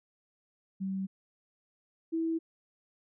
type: tone pair in turn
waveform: sine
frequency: 192 / 326.8 Hz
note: G3 / E4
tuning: -36 / -15 cents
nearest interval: major sixth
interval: 921 cents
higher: second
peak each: -31 / -28 dBFS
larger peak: second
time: 0.8-1.07 / 2.12-2.39 s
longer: neither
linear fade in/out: 20 ms
effects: none